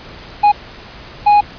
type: tone bursts at uneven times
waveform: triangle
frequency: 828 Hz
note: G#5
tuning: 5 cents flat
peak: -4 dBFS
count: 2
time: 0.43-0.52 / 1.26-1.41 s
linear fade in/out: 10 ms
effects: pink hiss -35 dBFS RMS until 1.58 s + resampled to 11025 Hz